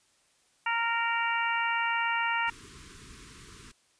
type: harmonic tone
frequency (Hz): 463.5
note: A#4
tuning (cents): -10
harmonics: 2 / 3 / 4 / 5 / 6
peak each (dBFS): -30 / -32 / -33 / -34 / -35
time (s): 0.66-2.5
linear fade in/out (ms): 5
type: band-stop noise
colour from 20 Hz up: pink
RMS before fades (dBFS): -49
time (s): 2.47-3.72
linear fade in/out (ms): 10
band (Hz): 450 to 1000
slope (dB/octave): 96
effects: white hiss -67 dBFS RMS until 3.99 s + resampled to 22050 Hz